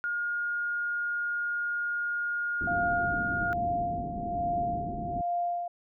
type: tone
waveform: sine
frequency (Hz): 1425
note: F6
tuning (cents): +34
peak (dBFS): -28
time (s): 0.04-3.53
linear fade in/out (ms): 0
type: low-pass noise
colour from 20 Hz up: white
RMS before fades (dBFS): -37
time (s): 2.61-5.21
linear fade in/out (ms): 2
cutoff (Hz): 310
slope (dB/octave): 24
type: tone with tremolo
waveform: sine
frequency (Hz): 698.5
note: F5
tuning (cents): 0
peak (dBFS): -26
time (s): 2.67-5.68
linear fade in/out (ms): 5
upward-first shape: sine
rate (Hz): 1.2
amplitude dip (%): 65
effects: none